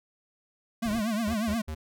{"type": "tone with vibrato", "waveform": "square", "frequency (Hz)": 219.4, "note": "A3", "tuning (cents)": -5, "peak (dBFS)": -27, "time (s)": [0.82, 1.62], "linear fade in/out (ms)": 10, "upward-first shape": "triangle", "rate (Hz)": 8.4, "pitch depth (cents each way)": 150}
{"type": "noise", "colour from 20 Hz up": "brown", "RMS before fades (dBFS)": -38, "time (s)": [0.85, 1.01], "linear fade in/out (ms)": 20}
{"type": "tone bursts", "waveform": "square", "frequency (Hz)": 77.78, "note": "D#2", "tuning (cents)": 0, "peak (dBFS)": -33, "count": 3, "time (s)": [1.27, 1.749], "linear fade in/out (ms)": 10, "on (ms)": 73, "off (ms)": 130}
{"effects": []}